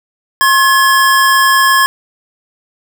square tone pair together, 1071.6 / 1700 Hz, C6 / G#6, +41 / +40 cents, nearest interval minor sixth, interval 799 cents, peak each -10 / -11 dBFS, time 0.41-1.86 s, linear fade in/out 0 ms, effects none

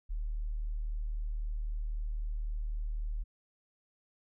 sine tone, 38.09 Hz, D#1, 36 cents flat, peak -32 dBFS, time 0.09-3.24 s, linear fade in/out 20 ms, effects none

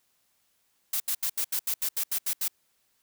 blue noise bursts, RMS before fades -28 dBFS, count 11, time 0.93-2.481 s, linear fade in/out 5 ms, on 71 ms, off 77 ms, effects white hiss -71 dBFS RMS until 3.02 s

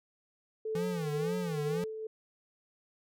sine tone with tremolo, 438.1 Hz, A4, 7 cents flat, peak -31 dBFS, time 0.65-2.07 s, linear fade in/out 5 ms, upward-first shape sine, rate 2.1 Hz, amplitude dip 55%
square tone with vibrato, 164.81 Hz, E3, in tune, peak -34 dBFS, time 0.75-1.84 s, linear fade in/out 2 ms, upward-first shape sine, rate 2 Hz, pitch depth 170 cents each way
effects none

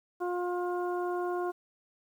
harmonic tone, 355.5 Hz, F4, 31 cents sharp, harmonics 1 / 2 / 3 / 4, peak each -31 / -36 / -39 / -44 dBFS, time 0.2-1.52 s, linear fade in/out 20 ms, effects 10-bit

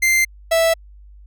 45% pulse tone pair in turn, 2088 / 657.7 Hz, C7 / E5, -4 / -4 cents, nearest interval octave + minor sixth, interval 2000 cents, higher first, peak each -13 dBFS, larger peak neither, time 0.02-0.25 / 0.51-0.74 s, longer neither, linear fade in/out 10 ms, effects added 50 Hz sine -40 dBFS peak until 1.26 s

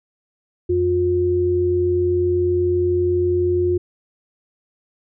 sine tone pair together, 89.2 / 356.8 Hz, F2 / F4, +37 / +37 cents, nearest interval 2 octaves, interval 2400 cents, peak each -23 / -16 dBFS, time 0.69-3.78 s, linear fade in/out 10 ms, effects none

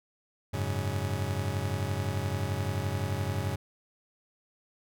40% pulse chord, F# suspended second, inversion none, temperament just, 92.5 / 104.06 / 138.75 Hz, F#2 / G#2 / C#3, 0 / +4 / +2 cents, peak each -32 / -32 / -35 dBFS, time 0.53-3.56 s, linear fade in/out 10 ms, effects none

